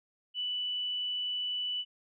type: tone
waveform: sine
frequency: 2972 Hz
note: F#7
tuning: 7 cents sharp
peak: -31 dBFS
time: 0.34-1.85 s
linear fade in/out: 50 ms
effects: none